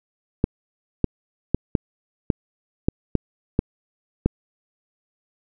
clicks, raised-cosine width 3 ms, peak -4 dBFS, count 9, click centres 0.441 / 1.043 / 1.546 / 1.752 / 2.302 / 2.885 / 3.153 / 3.591 / 4.26 s, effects none

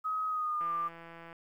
sine tone with pitch glide, 1267 to 1189 Hz, D#6 to D6, +31 to +21 cents, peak -30 dBFS, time 0.04-0.89 s, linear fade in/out 20 ms, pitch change -110 cents, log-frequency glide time 0.27-0.73 s
click train, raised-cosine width 0.5 ms, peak -34 dBFS, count 121, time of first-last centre 0.61-1.329 s, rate 167 Hz
effects 11-bit

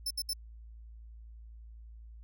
sawtooth tone bursts, 5290 Hz, E8, 5 cents sharp, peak -29 dBFS, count 3, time 0.06-0.334 s, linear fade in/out 5 ms, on 46 ms, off 68 ms, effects added 56 Hz sine -47 dBFS peak until 2.23 s

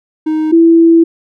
triangle / sine tone pair in turn, 312 / 331.7 Hz, D#4 / E4, +5 / +11 cents, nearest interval minor second, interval 106 cents, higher second, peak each -9 / -3 dBFS, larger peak second, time 0.26-0.52 / 0.52-1.04 s, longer second, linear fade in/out 10 ms, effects none

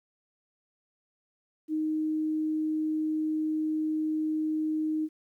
sine tone, 311.1 Hz, D#4, in tune, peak -26 dBFS, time 1.68-5.09 s, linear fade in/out 50 ms, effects 11-bit

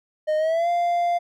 triangle tone with pitch glide, 616 to 695.4 Hz, D#5 to F5, -17 to -8 cents, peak -17 dBFS, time 0.27-1.19 s, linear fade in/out 20 ms, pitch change +209 cents, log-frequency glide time 0.37-0.69 s, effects none

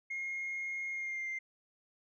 sine tone with pitch glide, 2144 to 2095 Hz, C7 to C7, +42 to +2 cents, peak -34 dBFS, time 0.1-1.39 s, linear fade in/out 10 ms, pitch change -40 cents, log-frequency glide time 0.9-1.28 s, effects tanh soft clip ceiling -33 dBFS

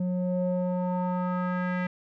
square tone with low-pass filter sweep, 180.8 Hz, F#3, 40 cents flat, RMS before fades -28 dBFS, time 0-1.87 s, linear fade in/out 5 ms, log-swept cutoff 370 to 2000 Hz, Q 3, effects none

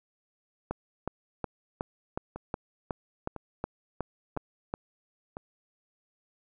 two click trains, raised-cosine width 1 ms, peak -17 / -24 dBFS, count 12 / 4, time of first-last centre 0.71-4.739 / 2.36-5.369 s, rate 2.73 / 0.997 Hz, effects none

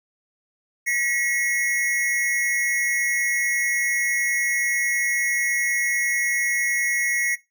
square tone pair together, 1926.8 / 2176 Hz, B6 / C#7, -43 / -33 cents, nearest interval major second, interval 210 cents, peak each -24 dBFS, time 0.86-7.36 s, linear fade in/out 20 ms, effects noise-tail reverb RT60 0.2 s tail -17 dB re dry

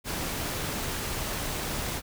pink noise, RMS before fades -32 dBFS, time 0.04-2.02 s, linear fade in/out 50 ms, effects none

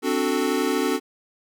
square chord, D dominant seventh, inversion third, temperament equal, 261.6 / 293.7 / 370 / 440 Hz, C4 / D4 / F#4 / A4, 0 / 0 / 0 / 0 cents, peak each -27 dBFS, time 0.02-1 s, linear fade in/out 50 ms, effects none

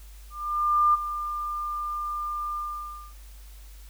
sine tone with ADSR envelope, 1199 Hz, D6, 36 cents sharp, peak -16 dBFS, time 0.3-3.14 s, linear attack 640 ms, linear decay 20 ms, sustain -12 dB, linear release 580 ms, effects added 50 Hz sine -43 dBFS peak until 3.89 s + white hiss -55 dBFS RMS until 3.89 s

